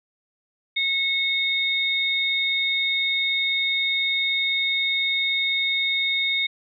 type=tone pair together; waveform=sine; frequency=2191 / 3685 Hz; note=C#7 / A#7; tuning=-21 / -21 cents; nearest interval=major sixth; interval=900 cents; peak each=-23 dBFS; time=0.76-6.47 s; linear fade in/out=10 ms; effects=none